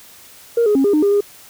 sine tone with pitch steps, 468.1 / 417.5 / 271.2 / 406 / 303.9 / 403.4 / 407.9 Hz, A#4 / G#4 / C#4 / G#4 / D#4 / G4 / G#4, +7 / +9 / -38 / -39 / -41 / +50 / -31 cents, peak -10 dBFS, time 0.57-1.207 s, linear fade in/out 5 ms, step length 91 ms, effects tanh soft clip ceiling -8 dBFS + white hiss -43 dBFS RMS until 1.49 s

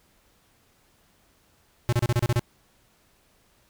square tone bursts, 120 Hz, B2, 49 cents flat, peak -20 dBFS, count 8, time 1.89-2.394 s, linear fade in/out 0 ms, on 35 ms, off 32 ms, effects pink hiss -63 dBFS RMS until 3.69 s

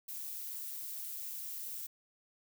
violet noise with amplitude modulation, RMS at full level -41 dBFS, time 0.08-1.87 s, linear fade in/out 10 ms, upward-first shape sine, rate 145 Hz, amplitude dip 30%, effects none

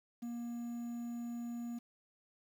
triangle tone with quantisation, 236.9 Hz, A#3, 28 cents sharp, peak -37 dBFS, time 0.22-1.79 s, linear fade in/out 10 ms, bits 10, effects none

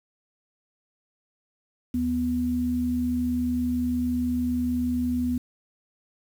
sine tone pair together, 77.78 / 246.9 Hz, D#2 / B3, 0 / 0 cents, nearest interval octave + minor sixth, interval 2000 cents, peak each -32 / -23 dBFS, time 1.94-5.38 s, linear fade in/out 5 ms, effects 8-bit

